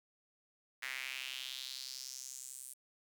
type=tone with high-pass filter sweep; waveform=sawtooth; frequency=130.9 Hz; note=C3; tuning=1 cent sharp; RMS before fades=-45 dBFS; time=0.82-2.74 s; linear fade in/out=10 ms; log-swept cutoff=1900 to 9500 Hz; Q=3.4; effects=none